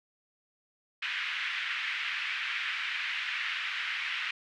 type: band-pass noise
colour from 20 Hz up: white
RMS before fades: -34 dBFS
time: 1.02-4.31 s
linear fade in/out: 5 ms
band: 1600 to 2700 Hz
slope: 24 dB/octave
effects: none